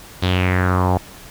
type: tone with low-pass filter sweep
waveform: sawtooth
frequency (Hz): 91.5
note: F#2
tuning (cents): -19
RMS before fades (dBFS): -17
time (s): 0.22-0.98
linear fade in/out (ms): 10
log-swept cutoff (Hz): 3900 to 750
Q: 4.2
effects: pink hiss -40 dBFS RMS until 1.3 s